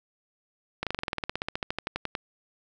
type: slowing click train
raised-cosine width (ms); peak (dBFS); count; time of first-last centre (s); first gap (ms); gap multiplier
0.3; -13; 22; 0.83-2.152; 37; 1.05
effects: none